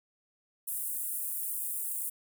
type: high-pass noise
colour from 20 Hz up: pink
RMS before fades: -35 dBFS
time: 0.67-2.1 s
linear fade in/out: 10 ms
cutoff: 8800 Hz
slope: 48 dB/octave
effects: none